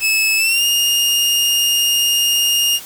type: tone with pitch glide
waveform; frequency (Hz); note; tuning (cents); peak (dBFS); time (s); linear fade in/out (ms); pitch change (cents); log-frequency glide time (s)
sawtooth; 2600 to 2835; E7 to F7; -24 to +25; -10; 0-2.8; 50; +149; 0.37-0.64
effects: white hiss -35 dBFS RMS until 2.85 s